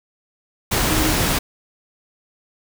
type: tone in noise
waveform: sine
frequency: 311.1 Hz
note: D#4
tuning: in tune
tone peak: -22 dBFS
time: 0.9-1.13 s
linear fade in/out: 10 ms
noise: pink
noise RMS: -19 dBFS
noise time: 0.71-1.39 s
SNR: -6 dB
effects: none